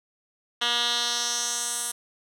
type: tone with band-pass filter sweep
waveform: 10% pulse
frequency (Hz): 239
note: A#3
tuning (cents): +43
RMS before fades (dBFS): -27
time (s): 0.61-1.92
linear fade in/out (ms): 10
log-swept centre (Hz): 3000 to 9600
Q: 2.3
effects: none